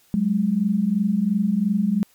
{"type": "tone pair together", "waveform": "sine", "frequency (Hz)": [186.82, 209.7], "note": ["F#3", "G#3"], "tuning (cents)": [17, 17], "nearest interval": "major second", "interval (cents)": 200, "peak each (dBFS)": [-22, -19], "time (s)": [0.14, 2.03], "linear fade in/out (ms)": 0, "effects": ["white hiss -58 dBFS RMS until 2.14 s", "MP3 96 kbps"]}